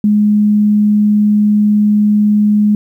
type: tone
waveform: sine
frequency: 209.1 Hz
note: G#3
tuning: 12 cents sharp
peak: -7 dBFS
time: 0.04-2.75 s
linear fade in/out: 2 ms
effects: 8-bit